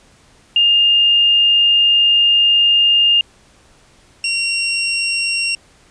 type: tone pair in turn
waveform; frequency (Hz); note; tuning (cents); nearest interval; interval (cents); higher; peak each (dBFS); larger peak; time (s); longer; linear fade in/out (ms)
sine / 25% pulse; 2819 / 2748; F7 / F7; +16 / -29; unison; 45; first; -9 / -12; first; 0.56-3.21 / 4.24-5.55; first; 2
effects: pink hiss -50 dBFS RMS until 5.9 s + resampled to 22050 Hz